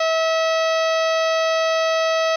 harmonic tone with a mistuned harmonic, 647 Hz, E5, 32 cents flat, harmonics 1 / 2 / 3 / 4 / 5 / 6 / 7 / 8 / 9, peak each -18 / -24 / -28 / -30 / -32 / -34 / -35 / -36 / -37 dBFS, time 0-2.36 s, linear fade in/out 5 ms, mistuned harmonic 9, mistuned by +70 cents, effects 9-bit

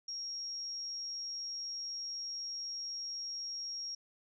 sine tone, 5588 Hz, F8, in tune, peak -38 dBFS, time 0.08-3.95 s, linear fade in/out 5 ms, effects none

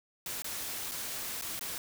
white noise with dropouts, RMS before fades -38 dBFS, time 0.26-1.78 s, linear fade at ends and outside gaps 1 ms, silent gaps 0.421-0.444 / 0.913-0.918 / 1.413-1.421 / 1.594-1.61 s, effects none

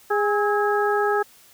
harmonic tone with a mistuned harmonic, 411.9 Hz, G#4, 14 cents flat, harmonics 1 / 2 / 3 / 4, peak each -21 / -24 / -26 / -27 dBFS, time 0.1-1.23 s, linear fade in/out 10 ms, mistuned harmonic 3, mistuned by +67 cents, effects white hiss -52 dBFS RMS until 1.53 s

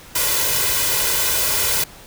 white noise with comb filter, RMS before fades -19 dBFS, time 0.15-1.84 s, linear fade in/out 5 ms, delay 2 ms, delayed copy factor +0.7, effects pink hiss -42 dBFS RMS until 2.06 s

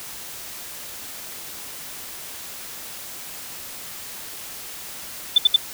sine tone bursts, 3520 Hz, A7, in tune, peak -9 dBFS, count 3, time 5.36-5.562 s, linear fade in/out 5 ms, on 22 ms, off 68 ms, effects white hiss -36 dBFS RMS until 5.73 s

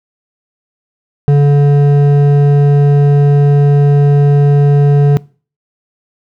sine tone with hard clipping, 143.5 Hz, D3, 40 cents flat, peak -6 dBFS, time 1.28-5.17 s, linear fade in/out 0 ms, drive 8 dB, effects noise-tail reverb RT60 0.4 s tail -23 dB re dry

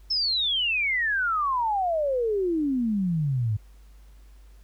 sine exponential sweep, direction down, 5350 to 101.8 Hz, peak -22 dBFS, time 0.1-3.57 s, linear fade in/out 10 ms, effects added 50 Hz sine -47 dBFS peak until 4.63 s + pink hiss -63 dBFS RMS until 4.63 s

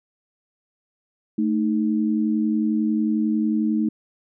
sine tone pair together, 220 / 311.1 Hz, A3 / D#4, 0 / 0 cents, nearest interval tritone, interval 600 cents, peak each -20 / -23 dBFS, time 1.38-3.89 s, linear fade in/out 5 ms, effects none

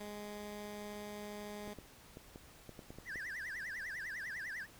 15% pulse tone, 207.7 Hz, G#3, in tune, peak -38 dBFS, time 0-1.74 s, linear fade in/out 10 ms
clicks, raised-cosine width 2 ms, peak -35 dBFS, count 9, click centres 1.677 / 1.787 / 2.171 / 2.359 / 2.693 / 2.792 / 2.905 / 2.986 / 3.158 s
triangle tone with vibrato, 1772 Hz, A6, 12 cents sharp, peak -39 dBFS, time 3.05-4.67 s, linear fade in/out 50 ms, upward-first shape triangle, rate 10 Hz, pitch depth 260 cents each way
effects pink hiss -59 dBFS RMS until 4.79 s

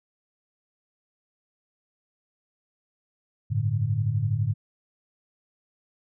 sine chord, G suspended second, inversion none, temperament equal, 98 / 110 / 146.83 Hz, G2 / A2 / D3, 0 / 0 / 0 cents, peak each -29 / -24 / -29 dBFS, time 3.5-4.54 s, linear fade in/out 20 ms, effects none

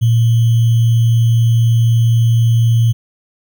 sine tone with sample-and-hold, 115.5 Hz, A#2, 16 cents flat, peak -8 dBFS, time 0.01-2.93 s, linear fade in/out 20 ms, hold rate 3150 Hz, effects none

